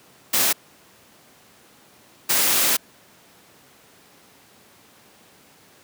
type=noise bursts at uneven times; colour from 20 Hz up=white; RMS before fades=-19 dBFS; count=2; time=0.33-0.53 / 2.29-2.77 s; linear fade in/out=10 ms; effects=pink hiss -52 dBFS RMS until 5.83 s + high-pass 150 Hz 12 dB/octave